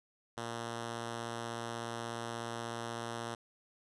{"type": "tone", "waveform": "5% pulse", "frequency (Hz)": 116.54, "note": "A#2", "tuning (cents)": 0, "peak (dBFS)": -27, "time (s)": [0.37, 3.35], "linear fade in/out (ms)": 5, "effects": ["resampled to 24000 Hz"]}